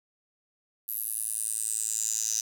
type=tone with high-pass filter sweep; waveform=10% pulse; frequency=110 Hz; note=A2; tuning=in tune; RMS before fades=-31 dBFS; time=0.88-2.41 s; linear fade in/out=5 ms; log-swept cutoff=12000 to 6100 Hz; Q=7.4; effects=none